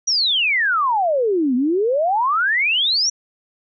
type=exponential two-way sweep; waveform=sine; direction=down then up; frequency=5920 to 240 to 5920 Hz; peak=-15 dBFS; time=0.07-3.1 s; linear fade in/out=10 ms; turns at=1.55 s; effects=none